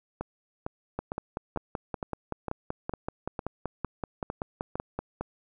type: two click trains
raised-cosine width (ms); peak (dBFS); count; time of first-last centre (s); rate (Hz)
1; -18 / -17; 12 / 22; 0.21-5.21 / 0.99-4.99; 2.2 / 5.25
effects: none